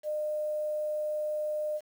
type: tone with quantisation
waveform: sine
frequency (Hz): 606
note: D#5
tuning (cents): -46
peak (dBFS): -29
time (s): 0.03-1.81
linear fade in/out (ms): 50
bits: 9
effects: none